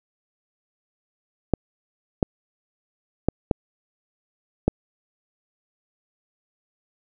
clicks, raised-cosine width 2 ms, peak -4 dBFS, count 5, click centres 1.537 / 2.228 / 3.286 / 3.512 / 4.68 s, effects none

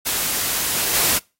white noise with level steps, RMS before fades -21 / -18 dBFS, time 0.05-1.19 s, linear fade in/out 20 ms, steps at 0.93 s, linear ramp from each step 20 ms, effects noise-tail reverb RT60 0.3 s tail -26 dB re dry + AAC 48 kbps

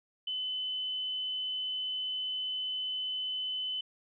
sine tone, 3025 Hz, F#7, 38 cents sharp, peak -32 dBFS, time 0.27-3.81 s, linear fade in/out 5 ms, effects none

